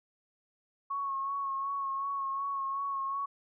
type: tone with vibrato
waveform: sine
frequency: 1100 Hz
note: C#6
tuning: 14 cents flat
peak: -31 dBFS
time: 0.9-3.26 s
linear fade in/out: 10 ms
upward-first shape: sine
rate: 2.7 Hz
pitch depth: 28 cents each way
effects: none